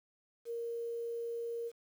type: tone with quantisation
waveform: sine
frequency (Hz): 467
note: A#4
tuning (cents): +3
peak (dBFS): -36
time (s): 0.45-1.72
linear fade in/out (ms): 50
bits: 10
effects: none